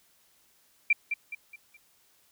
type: tone with echo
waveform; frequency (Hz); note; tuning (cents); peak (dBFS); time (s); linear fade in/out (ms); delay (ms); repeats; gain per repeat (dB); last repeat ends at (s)
sine; 2360; D7; +8; -18; 0.9-0.93; 5; 210; 4; -8; 1.77
effects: white hiss -65 dBFS RMS until 2.31 s